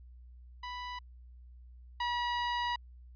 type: tone pair in turn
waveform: sawtooth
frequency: 987.8 / 964.7 Hz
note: B5 / B5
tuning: 0 / -41 cents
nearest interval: unison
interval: 41 cents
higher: first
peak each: -35 / -27 dBFS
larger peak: second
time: 0.63-0.99 / 2-2.76 s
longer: second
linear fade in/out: 5 ms
effects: added 61 Hz sine -50 dBFS peak until 3.15 s + resampled to 11025 Hz